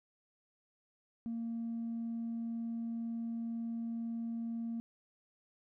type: tone with tanh clipping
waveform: triangle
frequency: 230.5 Hz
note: A#3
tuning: 19 cents flat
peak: -36 dBFS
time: 1.26-4.8 s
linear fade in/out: 0 ms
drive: 5 dB
effects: none